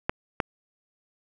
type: clicks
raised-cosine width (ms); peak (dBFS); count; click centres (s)
0.5; -8; 2; 0.095 / 0.402
effects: none